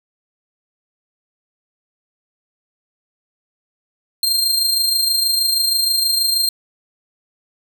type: tone with amplitude modulation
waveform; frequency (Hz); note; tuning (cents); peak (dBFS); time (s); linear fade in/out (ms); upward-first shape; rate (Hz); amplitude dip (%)
sawtooth; 4186; C8; 0; -10; 4.23-6.49; 2; sine; 26.3; 45
effects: none